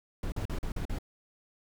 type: noise bursts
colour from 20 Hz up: brown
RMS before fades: -33 dBFS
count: 6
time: 0.23-0.986 s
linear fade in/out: 2 ms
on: 91 ms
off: 42 ms
effects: none